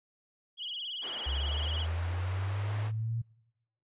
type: tone with vibrato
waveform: sine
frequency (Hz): 3100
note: G7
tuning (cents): -20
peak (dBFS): -35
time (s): 0.57-1.87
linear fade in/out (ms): 50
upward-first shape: sine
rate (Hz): 18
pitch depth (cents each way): 130
type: band-pass noise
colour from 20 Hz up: pink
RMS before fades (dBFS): -45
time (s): 1.01-2.92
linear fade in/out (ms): 50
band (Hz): 410 to 2500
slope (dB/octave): 12
type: linear sweep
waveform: sine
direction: up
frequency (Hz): 66.1 to 116.54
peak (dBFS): -30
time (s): 1.26-3.22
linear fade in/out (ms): 10
effects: noise-tail reverb RT60 1.0 s tail -25 dB re dry + resampled to 8000 Hz